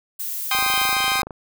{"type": "noise", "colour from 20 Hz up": "violet", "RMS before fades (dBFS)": -28, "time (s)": [0.19, 0.95], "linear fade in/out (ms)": 10}
{"type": "chord", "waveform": "15% pulse", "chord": "C minor", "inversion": "second", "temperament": "equal", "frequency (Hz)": [784, 1046.5, 1244.5], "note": ["G5", "C6", "Eb6"], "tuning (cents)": [0, 0, 0], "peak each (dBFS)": -17, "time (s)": [0.51, 1.22], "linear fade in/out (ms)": 2}
{"type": "click train", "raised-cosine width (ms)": 1, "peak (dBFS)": -19, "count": 21, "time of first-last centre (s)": [0.55, 1.308], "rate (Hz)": 26.4}
{"effects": []}